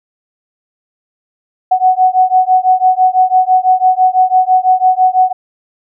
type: beating tone pair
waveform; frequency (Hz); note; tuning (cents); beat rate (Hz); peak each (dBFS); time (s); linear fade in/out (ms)
sine; 740 / 746; F#5 / F#5; 0 / +14; 6; -10; 1.71-5.33; 10
effects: none